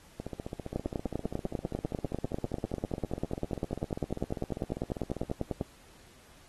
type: two click trains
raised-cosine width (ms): 2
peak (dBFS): -17 / -23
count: 50 / 78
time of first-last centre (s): 0.76-5.611 / 0.2-5.299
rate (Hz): 10.1 / 15.1
effects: pink hiss -58 dBFS RMS until 6.48 s + AAC 32 kbps